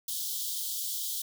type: high-pass noise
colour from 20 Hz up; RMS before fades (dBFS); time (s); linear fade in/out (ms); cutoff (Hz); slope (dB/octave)
white; -34; 0.08-1.22; 5; 3100; 96
effects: none